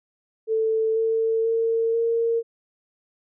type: tone with pitch steps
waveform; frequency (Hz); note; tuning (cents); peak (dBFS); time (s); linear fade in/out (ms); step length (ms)
sine; 442.9 / 448.8 / 454.8 / 460.9; A4 / A4 / A#4 / A#4; +11 / +34 / -43 / -20; -19; 0.47-2.43; 50; 490
effects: none